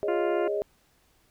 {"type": "chord", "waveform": "sine", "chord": "Ab suspended fourth", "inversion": "none", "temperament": "equal with one note detuned", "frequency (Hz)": [410.1, 554.4, 622.3], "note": ["Ab4", "Db5", "Eb5"], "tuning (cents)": [-22, 0, 0], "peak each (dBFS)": [-28, -34, -30], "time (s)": [0.03, 0.62], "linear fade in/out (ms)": 0}
{"type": "harmonic tone", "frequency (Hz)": 349.2, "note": "F4", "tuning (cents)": 0, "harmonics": [1, 2, 3, 4, 5, 6, 7, 8], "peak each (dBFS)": [-28, -33, -39, -39, -46, -46, -50, -49], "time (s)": [0.08, 0.48], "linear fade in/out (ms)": 5}
{"effects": ["pink hiss -65 dBFS RMS until 1.3 s"]}